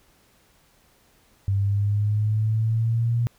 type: exponential sweep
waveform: sine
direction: up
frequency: 98 to 119.1 Hz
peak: -19 dBFS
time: 1.48-3.27 s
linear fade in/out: 0 ms
effects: pink hiss -60 dBFS RMS until 3.38 s